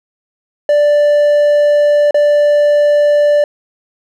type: tone with dropouts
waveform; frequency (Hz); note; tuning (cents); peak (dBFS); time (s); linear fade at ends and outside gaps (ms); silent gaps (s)
triangle; 587.3; D5; 0; -5; 0.69-3.44; 2; 2.109-2.144
effects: none